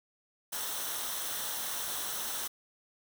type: noise with comb filter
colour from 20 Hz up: white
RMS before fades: -36 dBFS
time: 0.52-2.48 s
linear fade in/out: 10 ms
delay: 0.42 ms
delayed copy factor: -0.55
effects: none